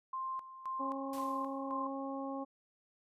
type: tone with tremolo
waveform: sine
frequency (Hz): 1051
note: C6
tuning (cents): +7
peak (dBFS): -36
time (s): 0.13-1.87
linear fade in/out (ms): 5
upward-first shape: square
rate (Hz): 1.9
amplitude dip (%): 75
type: harmonic tone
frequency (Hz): 272.2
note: C#4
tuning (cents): -31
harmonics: 1 / 2 / 3 / 4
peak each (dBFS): -40 / -43 / -45 / -46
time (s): 0.79-2.45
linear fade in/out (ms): 20
type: noise with exponential decay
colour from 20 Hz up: white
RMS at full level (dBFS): -49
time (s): 1.13-1.69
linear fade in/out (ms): 2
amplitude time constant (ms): 120
effects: resampled to 32000 Hz